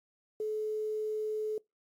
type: tone with quantisation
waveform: sine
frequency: 430.1 Hz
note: A4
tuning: 39 cents flat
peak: -31 dBFS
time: 0.4-1.58 s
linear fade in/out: 2 ms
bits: 10
effects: noise-tail reverb RT60 0.2 s tail -24 dB re dry + AAC 64 kbps